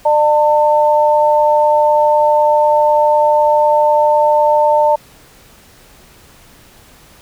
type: tone pair together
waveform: sine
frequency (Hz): 599.3 / 898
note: D5 / A5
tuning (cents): +35 / +35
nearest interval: perfect fifth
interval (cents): 700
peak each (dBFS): -11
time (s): 0.05-4.96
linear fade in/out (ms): 10
effects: pink hiss -44 dBFS RMS until 7.21 s